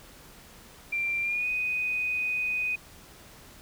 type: tone with pitch glide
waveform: sine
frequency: 2365 to 2493 Hz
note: D7 to D#7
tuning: +12 to +3 cents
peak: -26 dBFS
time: 0.92-2.76 s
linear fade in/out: 10 ms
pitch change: +91 cents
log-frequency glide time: 1.21-1.48 s
effects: pink hiss -51 dBFS RMS until 3.61 s